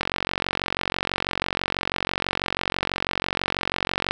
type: click train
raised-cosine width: 0.3 ms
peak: -6 dBFS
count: 190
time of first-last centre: 0.01-4.11 s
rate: 46.1 Hz
effects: none